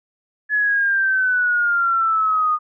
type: exponential sweep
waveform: sine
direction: down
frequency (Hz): 1710 to 1224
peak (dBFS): -15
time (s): 0.49-2.59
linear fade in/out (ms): 50
effects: none